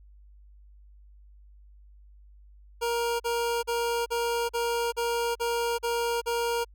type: tone bursts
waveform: 25% pulse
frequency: 470 Hz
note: A#4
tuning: 14 cents sharp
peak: -22 dBFS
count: 9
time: 2.81-6.648 s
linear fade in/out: 20 ms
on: 390 ms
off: 41 ms
effects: added 50 Hz sine -50 dBFS peak until 6.74 s